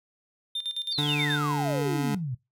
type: tone with tremolo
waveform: triangle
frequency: 3600 Hz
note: A7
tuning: 39 cents sharp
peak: -26 dBFS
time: 0.55-1.39 s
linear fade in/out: 5 ms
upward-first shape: square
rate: 9.3 Hz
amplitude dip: 75%
type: exponential sweep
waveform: sine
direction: down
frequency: 4800 to 116.54 Hz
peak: -28 dBFS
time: 0.91-2.35 s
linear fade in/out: 10 ms
type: tone with pitch glide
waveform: 25% pulse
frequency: 147 to 143.23 Hz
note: D3 to D3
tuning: +2 to -43 cents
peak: -22 dBFS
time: 0.98-2.15 s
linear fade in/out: 5 ms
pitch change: -45 cents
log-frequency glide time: 1.51-1.66 s
effects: noise-tail reverb RT60 0.2 s tail -19 dB re dry

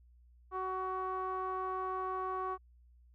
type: tone with low-pass filter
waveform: sawtooth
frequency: 374.5 Hz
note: F#4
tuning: 21 cents sharp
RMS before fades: -37 dBFS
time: 0.51-2.58 s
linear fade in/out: 50 ms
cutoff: 1100 Hz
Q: 5.3
effects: added 60 Hz sine -59 dBFS peak until 3.14 s

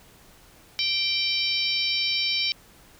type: harmonic tone with a mistuned harmonic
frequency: 772 Hz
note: G5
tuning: 27 cents flat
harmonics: 3 / 4 / 5 / 6 / 7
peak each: -29 / -29 / -29 / -29 / -29 dBFS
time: 0.79-2.52 s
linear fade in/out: 0 ms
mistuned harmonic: 3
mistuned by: +24 cents
effects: pink hiss -53 dBFS RMS until 2.99 s

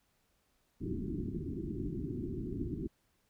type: low-pass noise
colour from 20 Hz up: white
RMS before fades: -38 dBFS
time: 0.8-2.88 s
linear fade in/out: 20 ms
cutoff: 380 Hz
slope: 96 dB/octave
effects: pink hiss -75 dBFS RMS until 3.29 s

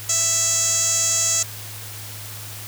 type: tone with band-pass filter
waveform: sawtooth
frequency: 659.3 Hz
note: E5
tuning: in tune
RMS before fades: -20 dBFS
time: 0.09-1.43 s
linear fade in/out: 5 ms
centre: 6900 Hz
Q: 7.5
effects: added 105 Hz sine -37 dBFS peak until 2.67 s + white hiss -36 dBFS RMS until 2.67 s

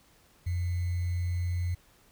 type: tone with sample-and-hold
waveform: sine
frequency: 88 Hz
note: F2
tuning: 14 cents sharp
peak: -27 dBFS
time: 0.46-1.75 s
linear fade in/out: 10 ms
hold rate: 2100 Hz
effects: pink hiss -62 dBFS RMS until 2.11 s

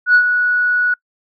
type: tone with ADSR envelope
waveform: sine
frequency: 1468 Hz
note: F#6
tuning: 14 cents flat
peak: -4 dBFS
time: 0.06-0.94 s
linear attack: 87 ms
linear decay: 78 ms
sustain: -8 dB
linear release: 5 ms
effects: noise-tail reverb RT60 0.1 s tail -26 dB re dry + tanh soft clip ceiling -3 dBFS

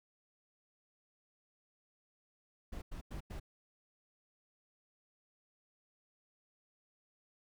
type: noise bursts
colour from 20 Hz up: brown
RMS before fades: -43 dBFS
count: 4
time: 2.72-3.399 s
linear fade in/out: 10 ms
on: 100 ms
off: 93 ms
effects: none

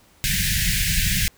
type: band-stop noise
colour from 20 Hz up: pink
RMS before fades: -21 dBFS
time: 0.24-1.28 s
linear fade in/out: 0 ms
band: 200 to 1600 Hz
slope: 96 dB/octave
effects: pink hiss -55 dBFS RMS until 1.37 s

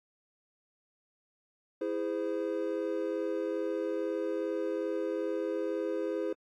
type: chord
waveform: triangle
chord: E augmented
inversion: none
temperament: just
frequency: 329.6 / 412 / 515 Hz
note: E4 / G#4 / B#4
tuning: 0 / -14 / -28 cents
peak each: -33 dBFS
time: 1.81-6.33 s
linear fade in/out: 5 ms
effects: AAC 48 kbps

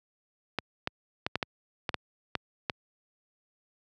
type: clicks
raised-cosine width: 0.3 ms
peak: -12 dBFS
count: 9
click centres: 0.587 / 0.874 / 1.265 / 1.356 / 1.428 / 1.892 / 1.943 / 2.353 / 2.698 s
effects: high-pass 80 Hz 12 dB/octave

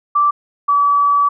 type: tone pair in turn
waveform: sine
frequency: 1168 / 1146.6 Hz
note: D6 / D6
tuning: -10 / -42 cents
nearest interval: unison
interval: 32 cents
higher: first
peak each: -10 dBFS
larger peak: neither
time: 0.15-0.31 / 0.68-1.29 s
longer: second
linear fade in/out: 10 ms
effects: none

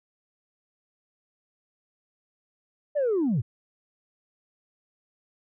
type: linear sweep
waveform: sine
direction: down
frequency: 610 to 95.3 Hz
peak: -20 dBFS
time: 2.95-3.42 s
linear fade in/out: 20 ms
effects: tanh soft clip ceiling -19 dBFS

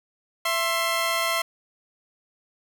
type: tone pair together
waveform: 15% pulse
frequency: 666 / 1057.2 Hz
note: E5 / C6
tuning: +18 / +18 cents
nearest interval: minor sixth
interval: 800 cents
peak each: -19 dBFS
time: 0.45-1.42 s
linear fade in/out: 5 ms
effects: none

